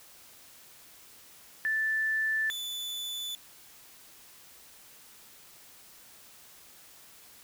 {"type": "tone pair in turn", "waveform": ["sine", "40% pulse"], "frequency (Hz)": [1760, 3486], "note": ["A6", "A7"], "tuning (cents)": [0, -17], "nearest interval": "octave", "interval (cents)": 1183, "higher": "second", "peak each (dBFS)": [-26, -33], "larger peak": "first", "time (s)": [[1.65, 2.5], [2.5, 3.35]], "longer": "neither", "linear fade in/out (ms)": 0, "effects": ["white hiss -54 dBFS RMS until 7.43 s"]}